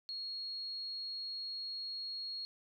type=tone; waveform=sine; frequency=4300 Hz; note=C8; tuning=47 cents sharp; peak=-39 dBFS; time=0.09-2.45 s; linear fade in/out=0 ms; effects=none